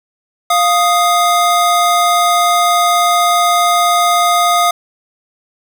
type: tone pair together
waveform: square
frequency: 699.9 / 1244.5 Hz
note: F5 / D#6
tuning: +4 / 0 cents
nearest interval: minor seventh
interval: 996 cents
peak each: -13 dBFS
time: 0.5-4.71 s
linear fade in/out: 5 ms
effects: none